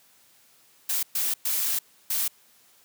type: noise bursts at uneven times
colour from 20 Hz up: blue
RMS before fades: -26 dBFS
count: 4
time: 0.89-1.03 / 1.15-1.34 / 1.45-1.79 / 2.1-2.28 s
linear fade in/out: 5 ms
effects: white hiss -59 dBFS RMS until 2.84 s + high-pass 100 Hz 12 dB/octave